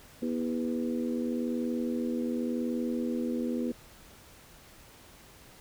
harmonic tone with a mistuned harmonic, 80.9 Hz, E2, 32 cents flat, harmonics 3 / 4 / 5 / 6, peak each -30 / -36 / -39 / -38 dBFS, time 0.22-3.72 s, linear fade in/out 5 ms, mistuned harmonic 6, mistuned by +42 cents, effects pink hiss -54 dBFS RMS until 5.6 s

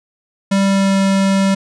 square tone with pitch glide, 196 to 194.53 Hz, G3 to G3, 0 to -13 cents, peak -12 dBFS, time 0.51-1.55 s, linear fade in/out 10 ms, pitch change -13 cents, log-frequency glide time 0.65-0.98 s, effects resampled to 22050 Hz

